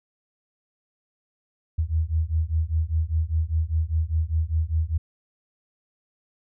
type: beating tone pair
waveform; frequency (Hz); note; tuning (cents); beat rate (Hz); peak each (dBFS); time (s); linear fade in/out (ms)
sine; 77.78 / 82.78; D#2 / E2; 0 / +8; 5; -24; 1.78-4.98; 10
effects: none